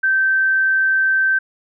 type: tone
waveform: sine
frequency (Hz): 1553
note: G6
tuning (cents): -17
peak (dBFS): -13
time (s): 0.03-1.39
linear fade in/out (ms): 10
effects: none